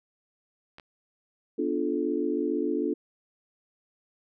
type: clicks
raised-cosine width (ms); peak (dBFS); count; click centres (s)
0.3; -30; 2; 0.784 / 0.798
type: chord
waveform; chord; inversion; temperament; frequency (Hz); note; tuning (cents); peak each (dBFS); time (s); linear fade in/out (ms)
sine; B half-diminished seventh; none; equal with one note detuned; 246.9 / 293.7 / 349.2 / 433.9; B3 / D4 / F4 / A4; 0 / 0 / 0 / -24; -33 / -29 / -30 / -31; 1.58-2.94; 10
effects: none